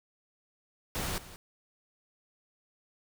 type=noise with echo; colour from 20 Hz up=pink; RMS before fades=-34 dBFS; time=0.95-1.18 s; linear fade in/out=0 ms; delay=180 ms; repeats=1; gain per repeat=-15 dB; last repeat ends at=1.36 s; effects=none